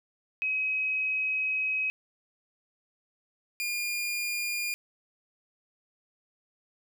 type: tone pair in turn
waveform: sine / sawtooth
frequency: 2541 / 2417 Hz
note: D#7 / D7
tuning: +36 / +49 cents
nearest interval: minor second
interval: 87 cents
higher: first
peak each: -26 dBFS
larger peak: neither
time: 0.42-1.9 / 3.6-4.74 s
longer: first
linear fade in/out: 0 ms
effects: none